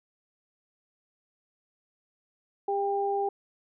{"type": "tone pair together", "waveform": "sine", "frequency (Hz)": [400.6, 795.7], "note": ["G4", "G5"], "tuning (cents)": [38, 26], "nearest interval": "octave", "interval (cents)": 1188, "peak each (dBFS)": -28, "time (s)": [2.68, 3.29], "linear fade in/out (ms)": 5, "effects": []}